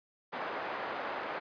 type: band-pass noise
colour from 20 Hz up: pink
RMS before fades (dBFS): -38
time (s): 0.32-1.4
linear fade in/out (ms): 20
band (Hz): 550 to 1600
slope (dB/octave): 12
effects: resampled to 11025 Hz